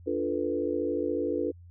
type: chord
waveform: sine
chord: B half-diminished seventh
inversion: first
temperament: equal with one note detuned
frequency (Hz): 292.3 / 349.2 / 440 / 493.9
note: D4 / F4 / A4 / B4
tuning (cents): -8 / 0 / 0 / 0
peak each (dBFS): -32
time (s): 0.06-1.52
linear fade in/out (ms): 20
effects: added 87 Hz sine -47 dBFS peak until 1.7 s